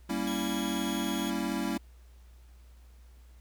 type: chord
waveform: square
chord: G diminished seventh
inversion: none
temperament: equal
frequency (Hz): 196 / 233.1 / 277.2 / 329.6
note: G3 / Bb3 / Db4 / Fb4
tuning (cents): 0 / 0 / 0 / 0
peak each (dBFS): -36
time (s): 0.09-1.78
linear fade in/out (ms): 10
type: tone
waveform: sawtooth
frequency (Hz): 3322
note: G#7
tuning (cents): 0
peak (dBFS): -36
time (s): 0.27-1.3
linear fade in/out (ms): 2
effects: added 60 Hz sine -51 dBFS peak until 3.4 s + pink hiss -66 dBFS RMS until 3.4 s